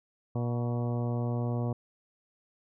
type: harmonic tone with a mistuned harmonic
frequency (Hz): 119.9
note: A#2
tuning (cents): +49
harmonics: 1 / 2 / 3 / 4 / 5 / 6 / 7 / 8 / 9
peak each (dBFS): -29 / -35 / -41 / -40 / -42 / -44 / -50 / -49 / -50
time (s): 0.35-1.73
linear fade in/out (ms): 5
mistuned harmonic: 9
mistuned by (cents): +61
effects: none